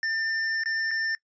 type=tone with dropouts; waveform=square; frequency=1794 Hz; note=A6; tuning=33 cents sharp; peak=-26 dBFS; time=0.03-1.15 s; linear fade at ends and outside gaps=1 ms; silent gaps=0.636-0.658 / 0.909-0.913 s; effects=noise-tail reverb RT60 0.1 s tail -23 dB re dry + resampled to 16000 Hz